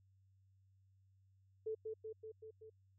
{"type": "tone with echo", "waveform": "sine", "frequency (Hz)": 438.3, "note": "A4", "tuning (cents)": -7, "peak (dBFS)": -38, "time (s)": [1.66, 1.75], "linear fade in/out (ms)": 10, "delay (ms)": 190, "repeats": 5, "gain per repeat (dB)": -3, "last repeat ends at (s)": 2.7, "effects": ["added 96 Hz sine -68 dBFS peak until 2.98 s"]}